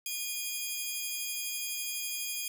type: tone pair together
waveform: 10% pulse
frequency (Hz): 2445 / 3264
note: D#7 / G#7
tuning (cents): -31 / -31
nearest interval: perfect fourth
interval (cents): 500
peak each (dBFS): -27 / -29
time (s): 0.06-2.48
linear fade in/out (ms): 2
effects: none